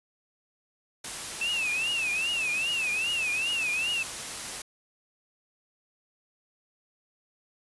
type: noise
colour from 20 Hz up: white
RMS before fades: -36 dBFS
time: 1.04-4.62 s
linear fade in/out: 5 ms
type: tone with vibrato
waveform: sine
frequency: 2637 Hz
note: E7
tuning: in tune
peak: -26 dBFS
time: 1.41-4.03 s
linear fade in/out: 5 ms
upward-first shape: triangle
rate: 2.5 Hz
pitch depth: 170 cents each way
effects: resampled to 24000 Hz